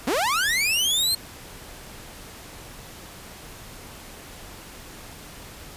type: linear sweep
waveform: sawtooth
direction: up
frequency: 207.7 to 4257 Hz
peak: -17 dBFS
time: 0.07-1.15 s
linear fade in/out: 5 ms
effects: pink hiss -42 dBFS RMS until 5.76 s + resampled to 32000 Hz